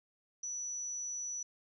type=tone; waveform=sine; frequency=5920 Hz; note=F#8; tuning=in tune; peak=-37 dBFS; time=0.43-1.43 s; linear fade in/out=5 ms; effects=none